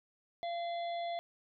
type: harmonic tone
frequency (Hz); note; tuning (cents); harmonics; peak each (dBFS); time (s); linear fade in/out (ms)
686; F5; -31; 1 / 3 / 5 / 6; -35 / -49 / -49 / -56; 0.43-1.19; 0
effects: none